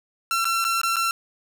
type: tone with dropouts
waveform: sawtooth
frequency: 1353 Hz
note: E6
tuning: 45 cents sharp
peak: -17 dBFS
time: 0.31-1.11 s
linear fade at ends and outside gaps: 1 ms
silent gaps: 0.445-0.453 / 0.643-0.649 / 0.815-0.833 / 0.959-0.966 s
effects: none